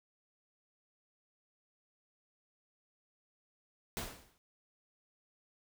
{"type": "noise with exponential decay", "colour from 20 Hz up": "pink", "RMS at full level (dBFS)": -36, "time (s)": [3.97, 4.38], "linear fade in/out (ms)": 0, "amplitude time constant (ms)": 88, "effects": []}